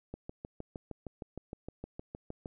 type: click train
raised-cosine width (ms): 2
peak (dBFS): -27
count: 16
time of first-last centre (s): 0.14-2.458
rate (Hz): 6.47
effects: none